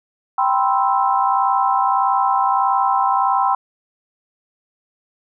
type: chord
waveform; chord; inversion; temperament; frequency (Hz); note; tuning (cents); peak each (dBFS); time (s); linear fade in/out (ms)
sine; C major seventh; second; equal with one note detuned; 784 / 984.9 / 1046.5 / 1318.5; G5 / B5 / C6 / E6; 0 / -5 / 0 / 0; -18 / -20 / -19 / -23; 0.38-3.55; 5
effects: none